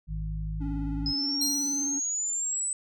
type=harmonic tone; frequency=52.3 Hz; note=G#1; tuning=13 cents sharp; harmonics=1 / 2 / 3; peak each=-31 / -42 / -35 dBFS; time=0.07-1.14 s; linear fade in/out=50 ms
type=tone with vibrato; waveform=triangle; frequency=281.5 Hz; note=C#4; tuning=27 cents sharp; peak=-30 dBFS; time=0.6-2 s; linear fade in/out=20 ms; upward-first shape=sine; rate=19 Hz; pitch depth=48 cents each way
type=exponential sweep; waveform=sine; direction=up; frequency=5090 to 8070 Hz; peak=-27 dBFS; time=1.06-2.73 s; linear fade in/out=2 ms
type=tone with exponential decay; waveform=sawtooth; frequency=4186 Hz; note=C8; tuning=in tune; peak=-22 dBFS; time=1.41-2.1 s; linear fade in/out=5 ms; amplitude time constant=150 ms
effects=none